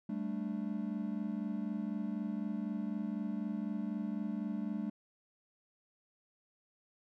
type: chord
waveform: triangle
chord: G suspended second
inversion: none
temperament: equal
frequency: 196 / 220 / 293.7 Hz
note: G3 / A3 / D4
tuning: 0 / 0 / 0 cents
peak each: -37 / -36 / -40 dBFS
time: 0.09-4.9 s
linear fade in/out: 5 ms
effects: none